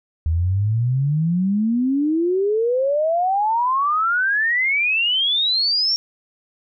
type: exponential sweep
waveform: sine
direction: up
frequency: 77.78 to 5588 Hz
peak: -16 dBFS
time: 0.26-5.96 s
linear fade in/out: 0 ms
effects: none